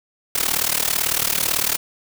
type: noise with amplitude modulation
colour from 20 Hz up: white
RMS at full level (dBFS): -17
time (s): 0.35-1.77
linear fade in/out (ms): 5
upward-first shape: sine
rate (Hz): 38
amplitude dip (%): 90
effects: none